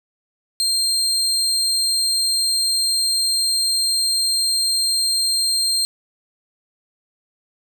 30% pulse tone, 4186 Hz, C8, in tune, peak -14 dBFS, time 0.6-5.85 s, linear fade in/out 0 ms, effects none

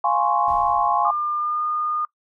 sine chord, Db major seventh, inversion first, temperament equal, 698.5 / 830.6 / 1046.5 / 1108.7 Hz, F5 / Ab5 / C6 / Db6, 0 / 0 / 0 / 0 cents, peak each -24 / -21 / -23 / -23 dBFS, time 0.04-1.11 s, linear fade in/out 5 ms
brown noise with exponential decay, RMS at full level -37 dBFS, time 0.48-1.54 s, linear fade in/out 2 ms, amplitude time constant 230 ms
sine tone with pitch glide, 1200 to 1220.3 Hz, D6 to D#6, +37 to -34 cents, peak -21 dBFS, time 1.05-2.05 s, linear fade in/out 2 ms, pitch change +29 cents, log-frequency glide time 1.37-1.63 s
effects noise-tail reverb RT60 0.1 s tail -21 dB re dry

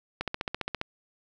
click train, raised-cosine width 0.3 ms, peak -14 dBFS, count 10, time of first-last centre 0.21-0.814 s, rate 14.9 Hz, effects none

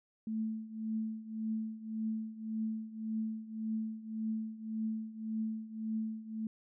sine tone with tremolo, 220 Hz, A3, in tune, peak -31 dBFS, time 0.27-6.47 s, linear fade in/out 2 ms, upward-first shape triangle, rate 1.8 Hz, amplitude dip 85%, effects none

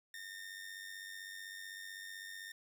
sawtooth tone with amplitude modulation, 1823 Hz, A#6, 39 cents flat, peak -40 dBFS, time 0.14-2.52 s, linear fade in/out 2 ms, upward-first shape sine, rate 95.8 Hz, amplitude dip 55%, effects none

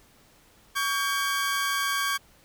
sawtooth tone pair together, 1127.8 / 1595 Hz, C#6 / G6, +30 / +30 cents, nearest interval tritone, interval 600 cents, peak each -24 dBFS, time 0.75-2.18 s, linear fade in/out 20 ms, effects pink hiss -58 dBFS RMS until 2.44 s

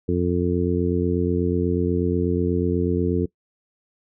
harmonic tone, 88.2 Hz, F2, 18 cents sharp, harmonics 1 / 2 / 3 / 4 / 5, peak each -25 / -25 / -25 / -25 / -25 dBFS, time 0.08-3.26 s, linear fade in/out 10 ms, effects noise-tail reverb RT60 0.1 s tail -21 dB re dry

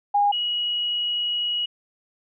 sine tone pair in turn, 816 / 2908 Hz, G#5 / F#7, -31 / -31 cents, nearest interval octave + minor seventh, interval 2200 cents, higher second, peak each -16 / -22 dBFS, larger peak first, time 0.14-0.32 / 0.32-1.66 s, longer second, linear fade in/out 10 ms, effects none

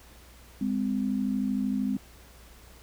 sine tone pair together, 203.9 / 256.9 Hz, G#3 / C4, -32 / -32 cents, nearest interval major third, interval 400 cents, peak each -28 dBFS, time 0.61-1.97 s, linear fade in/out 5 ms, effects added 60 Hz sine -52 dBFS peak until 2.82 s + pink hiss -54 dBFS RMS until 2.82 s

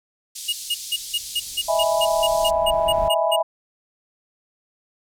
pink band-pass noise, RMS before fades -34 dBFS, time 0.35-2.51 s, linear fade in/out 10 ms, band 4000 to 12000 Hz, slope 24 dB/octave
brown noise with exponential growth, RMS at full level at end -30 dBFS, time 0.36-3.08 s, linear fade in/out 1 ms, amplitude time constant 590 ms
square tone bursts, 2865 Hz, F7, 44 cents sharp, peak -20 dBFS, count 14, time 0.48-3.362 s, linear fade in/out 10 ms, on 48 ms, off 170 ms
sine chord, E major seventh, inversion third, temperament equal, 622.3 / 659.3 / 830.6 / 987.8 Hz, D#5 / E5 / G#5 / B5, 0 / 0 / 0 / 0 cents, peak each -24 / -20 / -25 / -25 dBFS, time 1.68-3.43 s, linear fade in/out 10 ms
effects none

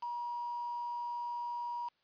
sine tone with quantisation, 957 Hz, A#5, 45 cents sharp, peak -36 dBFS, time 0.02-1.89 s, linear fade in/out 10 ms, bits 8, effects white hiss -75 dBFS RMS until 2.03 s + resampled to 11025 Hz

